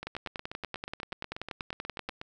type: two click trains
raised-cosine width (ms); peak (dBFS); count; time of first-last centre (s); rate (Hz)
0.3; -22 / -19; 19 / 22; 0.03-2.214 / 0.07-2.089; 8.24 / 10.4
effects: none